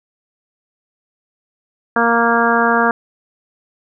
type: harmonic tone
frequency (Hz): 233.1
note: A#3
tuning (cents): 0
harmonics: 1 / 2 / 3 / 4 / 5 / 6 / 7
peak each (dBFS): -19 / -19 / -19 / -19 / -19 / -19 / -19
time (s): 1.96-2.91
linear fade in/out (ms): 2
effects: none